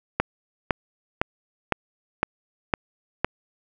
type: click train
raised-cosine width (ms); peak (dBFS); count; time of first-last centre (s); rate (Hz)
0.5; -4; 7; 0.2-3.246; 1.97
effects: none